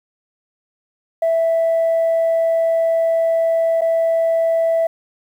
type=tone with dropouts; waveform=sine; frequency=659 Hz; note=E5; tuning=1 cent flat; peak=-12 dBFS; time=1.22-4.87 s; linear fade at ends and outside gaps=5 ms; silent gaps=3.81-3.817 s; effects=tanh soft clip ceiling -11 dBFS + 8-bit